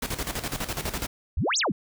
pink noise with tremolo, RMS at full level -29 dBFS, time 0.02-1.07 s, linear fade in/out 5 ms, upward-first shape square, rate 12 Hz, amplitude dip 70%
sine exponential two-way sweep, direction up then down, 52.4 to 7902 to 141.4 Hz, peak -22 dBFS, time 1.37-1.72 s, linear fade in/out 5 ms, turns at 1.58 s
effects none

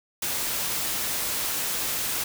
white noise, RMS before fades -28 dBFS, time 0.22-2.24 s, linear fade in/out 5 ms, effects none

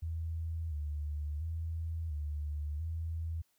sine tone with vibrato, 77.9 Hz, D#2, 3 cents sharp, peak -34 dBFS, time 0.02-3.42 s, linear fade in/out 10 ms, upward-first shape square, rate 0.72 Hz, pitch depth 82 cents each way, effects white hiss -75 dBFS RMS until 3.58 s

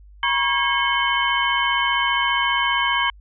sine tone cluster, 960 / 1095 / 1629 / 2180 / 3066 Hz, B5 / C#6 / G#6 / C#7 / G7, -49 / -22 / -34 / -29 / -39 cents, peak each -24 dBFS, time 0.23-3.1 s, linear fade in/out 2 ms, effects added 50 Hz sine -43 dBFS peak until 3.2 s

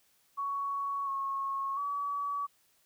sine tone with pitch steps, 1117 / 1094 / 1140 Hz, C#6 / C#6 / C#6, +13 / -23 / +48 cents, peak -31 dBFS, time 0.37-2.47 s, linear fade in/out 20 ms, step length 700 ms, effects white hiss -69 dBFS RMS until 2.85 s

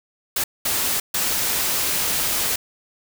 white noise bursts at uneven times, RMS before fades -22 dBFS, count 3, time 0.36-0.44 / 0.65-1 / 1.14-2.56 s, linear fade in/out 5 ms, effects none

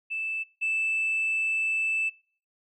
sine tone pair in turn, 2637 / 2637 Hz, E7 / E7, 0 / 0 cents, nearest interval unison, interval 0 cents, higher neither, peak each -28 / -23 dBFS, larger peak second, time 0.1-0.44 / 0.61-2.1 s, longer second, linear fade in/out 20 ms, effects noise-tail reverb RT60 0.5 s tail -25 dB re dry + tanh soft clip ceiling -21 dBFS

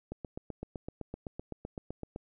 click train, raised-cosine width 2 ms, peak -25 dBFS, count 17, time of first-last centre 0.12-2.161 s, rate 7.84 Hz, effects none

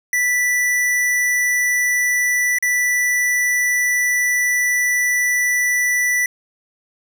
square tone with dropouts, 1972 Hz, B6, 3 cents flat, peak -16 dBFS, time 0.13-6.26 s, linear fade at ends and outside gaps 2 ms, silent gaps 2.586-2.625 s, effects none

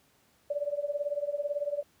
sine tone with tremolo, 580 Hz, D5, 22 cents flat, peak -25 dBFS, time 0.5-1.83 s, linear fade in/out 5 ms, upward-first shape triangle, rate 18 Hz, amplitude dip 95%, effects pink hiss -66 dBFS RMS until 2 s + high-pass 80 Hz 12 dB/octave

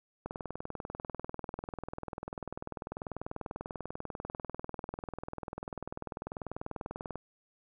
click train, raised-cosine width 1 ms, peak -24 dBFS, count 141, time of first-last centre 0.26-7.157 s, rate 20.3 Hz, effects none

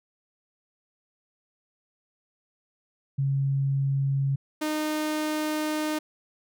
sine / sawtooth tone pair in turn, 137.4 / 306.8 Hz, C#3 / D#4, -15 / -24 cents, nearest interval octave + major second, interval 1391 cents, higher second, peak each -22 dBFS, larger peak neither, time 3.18-4.36 / 4.61-5.99 s, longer second, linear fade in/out 10 ms, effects none

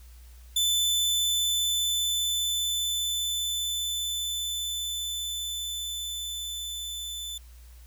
sawtooth tone with level ramp, 3515 Hz, A7, 2 cents flat, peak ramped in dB -19 to -31 dBFS, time 0.56-7.38 s, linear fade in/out 5 ms, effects added 60 Hz sine -46 dBFS peak until 7.86 s + white hiss -59 dBFS RMS until 7.86 s

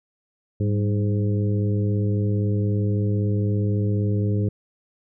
harmonic tone with a mistuned harmonic, 103.83 Hz, G#2, in tune, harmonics 1 / 2 / 3 / 4 / 5, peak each -20 / -27 / -31 / -31 / -37 dBFS, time 0.6-4.49 s, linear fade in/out 5 ms, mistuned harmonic 2, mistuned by -75 cents, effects none

